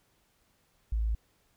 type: tone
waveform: sine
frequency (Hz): 55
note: A1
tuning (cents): 0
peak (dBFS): -26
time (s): 0.92-1.15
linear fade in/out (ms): 5
effects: pink hiss -70 dBFS RMS until 1.56 s